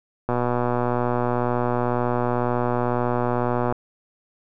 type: click train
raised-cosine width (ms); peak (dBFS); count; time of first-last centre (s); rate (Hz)
1; -9; 420; 0.29-3.724; 122
effects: none